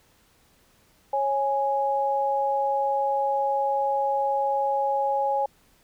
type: tone pair together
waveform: sine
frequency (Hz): 549.3 / 830.6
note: C#5 / G#5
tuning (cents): -16 / 0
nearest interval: perfect fifth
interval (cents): 716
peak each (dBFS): -26 / -23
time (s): 1.13-5.46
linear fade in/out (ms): 5
effects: pink hiss -61 dBFS RMS until 5.83 s